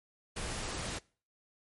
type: noise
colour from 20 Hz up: pink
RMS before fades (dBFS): -38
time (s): 0.36-0.99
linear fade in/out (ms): 10
effects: noise-tail reverb RT60 0.4 s tail -23 dB re dry + MP3 48 kbps